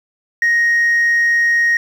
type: tone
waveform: sine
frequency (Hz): 1872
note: A#6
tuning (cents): +7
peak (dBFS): -9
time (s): 0.42-1.77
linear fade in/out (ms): 2
effects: tanh soft clip ceiling -9 dBFS + 7-bit